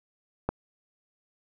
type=click; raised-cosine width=1 ms; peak=-12 dBFS; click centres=0.49 s; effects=none